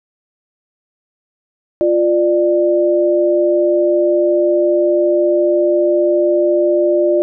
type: tone pair together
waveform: sine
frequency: 349.2 / 594.7 Hz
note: F4 / D5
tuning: 0 / +22 cents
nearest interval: major sixth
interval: 922 cents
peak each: -13 dBFS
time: 1.81-7.22 s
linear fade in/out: 0 ms
effects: none